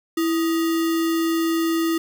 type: tone with sample-and-hold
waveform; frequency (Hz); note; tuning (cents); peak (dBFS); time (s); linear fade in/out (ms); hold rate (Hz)
sine; 329.6; E4; 0; -18; 0.17-1.98; 5; 1575
effects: none